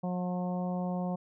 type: harmonic tone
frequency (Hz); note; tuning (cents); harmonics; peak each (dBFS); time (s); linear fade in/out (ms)
180.1; F#3; -46; 1 / 2 / 3 / 4 / 5 / 6; -31 / -45 / -39 / -40 / -45 / -50; 0.03-1.16; 10
effects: none